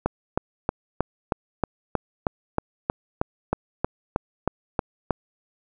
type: click train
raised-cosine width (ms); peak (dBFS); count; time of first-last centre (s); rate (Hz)
1; -7; 17; 0.06-5.107; 3.17
effects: none